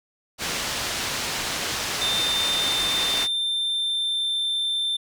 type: low-pass noise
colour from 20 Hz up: white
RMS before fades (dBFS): -28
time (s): 0.38-3.28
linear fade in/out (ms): 50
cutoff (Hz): 5500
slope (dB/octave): 12
type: tone with pitch glide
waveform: triangle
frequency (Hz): 3598 to 3565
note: A7 to A7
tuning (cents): +38 to +22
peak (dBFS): -21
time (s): 2.01-4.97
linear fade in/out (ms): 10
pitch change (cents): -16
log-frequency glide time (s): 2.49-4.37
effects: none